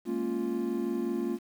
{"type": "chord", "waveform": "triangle", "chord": "Bb minor seventh", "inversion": "third", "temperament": "equal", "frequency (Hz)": [207.7, 233.1, 277.2, 349.2], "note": ["Ab3", "Bb3", "Db4", "F4"], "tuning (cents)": [0, 0, 0, 0], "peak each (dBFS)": [-36, -31, -34, -30], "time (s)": [0.05, 1.39], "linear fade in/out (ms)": 50, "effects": ["9-bit"]}